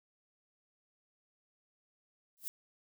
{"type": "noise with exponential growth", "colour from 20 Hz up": "violet", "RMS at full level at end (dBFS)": -35, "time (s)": [2.37, 2.48], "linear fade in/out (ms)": 0, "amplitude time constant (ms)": 23, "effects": []}